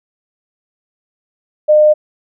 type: tone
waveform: sine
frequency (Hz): 607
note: D#5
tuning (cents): -43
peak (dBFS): -5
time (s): 1.68-1.94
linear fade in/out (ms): 20
effects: none